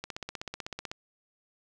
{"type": "click train", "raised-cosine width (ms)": 0.2, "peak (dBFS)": -19, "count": 15, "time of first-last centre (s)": [0.04, 0.915], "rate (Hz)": 16, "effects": []}